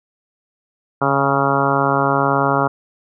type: harmonic tone with a mistuned harmonic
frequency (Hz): 138.4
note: C#3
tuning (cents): -2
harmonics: 1 / 2 / 3 / 4 / 5 / 6 / 7 / 8 / 9 / 10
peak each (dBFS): -23 / -23 / -23 / -23 / -23 / -23 / -23 / -23 / -23 / -23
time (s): 1.01-2.68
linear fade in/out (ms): 10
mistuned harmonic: 1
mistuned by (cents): +31
effects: none